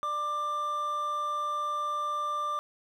triangle tone pair together, 594 / 1186 Hz, D5 / D6, +20 / +17 cents, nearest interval octave, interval 1197 cents, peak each -39 / -27 dBFS, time 0.03-2.59 s, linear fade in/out 0 ms, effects none

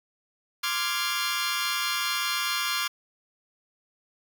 15% pulse chord, D half-diminished seventh, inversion third, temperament equal, 1046.5 / 1174.7 / 1396.9 / 1661.2 Hz, C6 / D6 / F6 / Ab6, 0 / 0 / 0 / 0 cents, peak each -26 / -25 / -24 / -26 dBFS, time 0.63-2.88 s, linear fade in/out 10 ms, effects none

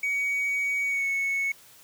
triangle tone with pitch glide, 2253 to 2207 Hz, C#7 to C#7, +28 to -8 cents, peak -22 dBFS, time 0.03-1.52 s, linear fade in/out 5 ms, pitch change -36 cents, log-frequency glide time 0.86-1.06 s, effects tanh soft clip ceiling -18 dBFS + white hiss -53 dBFS RMS until 1.83 s

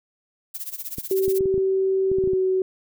violet noise with tremolo, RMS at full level -30 dBFS, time 0.54-1.39 s, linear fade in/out 10 ms, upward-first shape sine, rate 16 Hz, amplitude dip 85%
clicks, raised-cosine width 3 ms, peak -19 dBFS, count 11, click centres 0.984 / 1.281 / 1.408 / 1.457 / 1.542 / 1.579 / 2.116 / 2.185 / 2.239 / 2.275 / 2.334 s
sine tone with pitch glide, 382.9 to 375.5 Hz, G4 to F#4, -41 to +26 cents, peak -18 dBFS, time 1.11-2.62 s, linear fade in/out 2 ms, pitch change -33 cents, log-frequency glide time 2.07-2.34 s
effects none

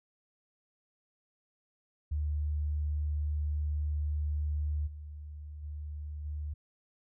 sine tone with level steps, 74.7 Hz, D2, 30 cents sharp, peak -29 / -41 / -37 / -34 dBFS, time 2.11-6.54 s, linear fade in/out 10 ms, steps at 4.86 / 5.62 / 6.24 s, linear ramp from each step 20 ms, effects none

